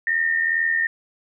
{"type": "tone pair together", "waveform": "sine", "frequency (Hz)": [1818.7, 1901], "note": ["A#6", "A#6"], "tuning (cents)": [-43, 33], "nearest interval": "minor second", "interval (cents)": 76, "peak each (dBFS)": [-19, -25], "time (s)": [0.07, 0.87], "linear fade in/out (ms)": 2, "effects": []}